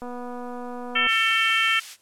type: click train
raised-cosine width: 1 ms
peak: -23 dBFS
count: 258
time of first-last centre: 0.02-1.069 s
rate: 245 Hz
type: harmonic tone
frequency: 447.3 Hz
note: A4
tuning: 28 cents sharp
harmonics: 3 / 4 / 5 / 6 / 7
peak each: -25 / -25 / -25 / -25 / -25 dBFS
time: 0.95-1.8 s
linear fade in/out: 10 ms
type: high-pass noise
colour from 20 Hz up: pink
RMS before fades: -40 dBFS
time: 1.07-1.97 s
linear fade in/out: 50 ms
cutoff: 2600 Hz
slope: 12 dB/octave
effects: white hiss -61 dBFS RMS until 2.01 s + low-pass 11000 Hz 12 dB/octave